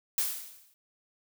blue noise with exponential decay, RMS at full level -26 dBFS, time 0.18-0.74 s, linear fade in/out 1 ms, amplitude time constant 120 ms, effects none

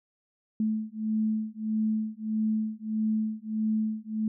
sine beating tone pair, 216.7 / 218.3 Hz, A3 / A3, -26 / -13 cents, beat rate 1.6 Hz, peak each -29 dBFS, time 0.6-4.28 s, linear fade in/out 2 ms, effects none

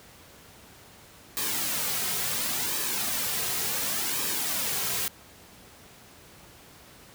white noise with flanger, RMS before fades -29 dBFS, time 1.37-5.08 s, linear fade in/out 0 ms, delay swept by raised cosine 1.4 to 3.5 ms, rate 0.7 Hz, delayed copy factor -0.6, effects pink hiss -51 dBFS RMS until 7.14 s + high-pass 60 Hz 12 dB/octave

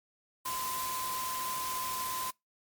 sine tone in noise, 1028 Hz, C6, 31 cents flat, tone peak -35 dBFS, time 0.45-2.31 s, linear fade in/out 10 ms, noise white, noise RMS -38 dBFS, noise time 0.45-2.31 s, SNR 0 dB, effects noise-tail reverb RT60 0.2 s tail -26 dB re dry + MP3 96 kbps

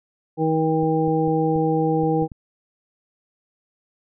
harmonic tone, 159.2 Hz, D#3, 40 cents sharp, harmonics 1 / 2 / 3 / 5, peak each -23 / -22 / -22 / -25 dBFS, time 0.37-2.28 s, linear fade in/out 50 ms
clicks, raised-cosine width 5 ms, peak -25 dBFS, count 7, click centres 0.832 / 1.079 / 1.279 / 1.56 / 2.034 / 2.223 / 2.318 s
effects none

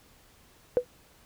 sine tone with exponential decay, 493.9 Hz, B4, in tune, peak -14 dBFS, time 0.77-0.85 s, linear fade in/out 0 ms, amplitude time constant 16 ms, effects tanh soft clip ceiling -11 dBFS + pink hiss -59 dBFS RMS until 1.25 s

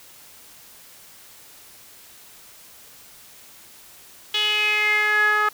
sawtooth tone with band-pass filter sweep, 422 Hz, G#4, 28 cents sharp, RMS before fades -20 dBFS, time 4.34-5.49 s, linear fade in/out 5 ms, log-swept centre 3200 to 1400 Hz, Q 6.5, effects white hiss -47 dBFS RMS until 5.53 s

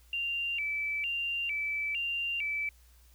sine tone with vibrato, 2536 Hz, D#7, 32 cents sharp, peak -30 dBFS, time 0.13-2.69 s, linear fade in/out 2 ms, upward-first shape square, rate 1.1 Hz, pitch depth 160 cents each way, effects added 60 Hz sine -57 dBFS peak until 3.14 s + white hiss -65 dBFS RMS until 3.14 s

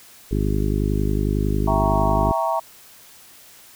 harmonic tone, 51 Hz, G#1, 31 cents flat, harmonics 1 / 2 / 3 / 4 / 5 / 6 / 7 / 8, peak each -22 / -25 / -27 / -28 / -29 / -30 / -30 / -31 dBFS, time 0.31-2.32 s, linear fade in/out 5 ms
sine chord, E diminished seventh, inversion none, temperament equal, 659.3 / 784 / 932.3 / 1108.7 Hz, E5 / G5 / Bb5 / Db6, 0 / 0 / 0 / 0 cents, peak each -23 / -27 / -23 / -27 dBFS, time 1.67-2.6 s, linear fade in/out 10 ms
effects white hiss -47 dBFS RMS until 3.75 s

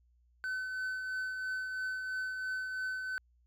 triangle tone with tremolo, 1517 Hz, F#6, 43 cents sharp, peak -31 dBFS, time 0.44-3.18 s, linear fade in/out 0 ms, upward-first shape triangle, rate 3 Hz, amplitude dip 40%, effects added 60 Hz sine -65 dBFS peak until 3.46 s

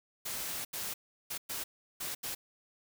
white noise bursts at uneven times, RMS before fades -38 dBFS, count 6, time 0.25-0.65 / 0.73-0.94 / 1.3-1.38 / 1.49-1.64 / 2-2.15 / 2.23-2.35 s, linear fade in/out 10 ms, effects none

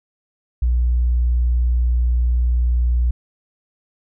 triangle tone with tanh clipping, 60.3 Hz, B1, 41 cents flat, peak -14 dBFS, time 0.62-3.11 s, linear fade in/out 5 ms, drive 5 dB, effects none

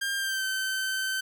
sawtooth tone with pitch glide, 1600 to 1540.2 Hz, G6 to G6, +35 to -31 cents, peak -24 dBFS, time 0.01-1.21 s, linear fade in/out 10 ms, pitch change -66 cents, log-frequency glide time 0.16-0.45 s, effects none

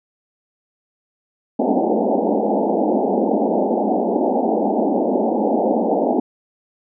pink band-pass noise, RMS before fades -18 dBFS, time 1.59-6.2 s, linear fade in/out 5 ms, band 200 to 860 Hz, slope 96 dB/octave, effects none

